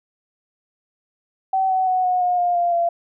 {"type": "tone with pitch steps", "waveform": "sine", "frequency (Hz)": [764, 752.2, 740.5, 729.1, 717.8, 706.7, 695.8, 685], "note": ["G5", "F#5", "F#5", "F#5", "F5", "F5", "F5", "F5"], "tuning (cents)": [-45, 28, 1, -26, 47, 20, -7, -34], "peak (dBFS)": -16, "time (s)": [1.53, 2.89], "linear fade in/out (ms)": 5, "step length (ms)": 170, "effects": []}